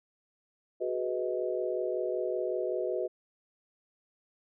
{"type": "chord", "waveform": "sine", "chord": "G# minor seventh", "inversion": "third", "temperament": "equal with one note detuned", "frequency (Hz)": [370, 415.3, 493.9, 630.9], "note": ["F#4", "G#4", "B4", "D#5"], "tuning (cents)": [0, 0, 0, 24], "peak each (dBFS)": [-33, -38, -34, -35], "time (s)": [0.8, 3.08], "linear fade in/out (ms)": 20, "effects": []}